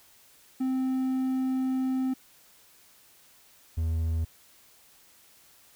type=tone pair in turn; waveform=triangle; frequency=260.5 / 81.25 Hz; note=C4 / E2; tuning=-7 / -24 cents; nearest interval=octave + minor sixth; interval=2017 cents; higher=first; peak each=-23 dBFS; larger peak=neither; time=0.6-2.14 / 3.77-4.25 s; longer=first; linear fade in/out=10 ms; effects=white hiss -58 dBFS RMS until 5.75 s